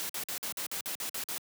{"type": "noise bursts", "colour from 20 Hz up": "white", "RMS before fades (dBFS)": -36, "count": 10, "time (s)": [0, 1.38], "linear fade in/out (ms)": 0, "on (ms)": 93, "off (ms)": 50, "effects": ["high-pass 150 Hz 12 dB/octave"]}